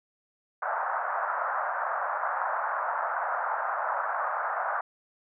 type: band-pass noise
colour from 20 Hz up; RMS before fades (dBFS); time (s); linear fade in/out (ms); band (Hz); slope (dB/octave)
white; -30; 0.62-4.81; 5; 610 to 1500; 48
effects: none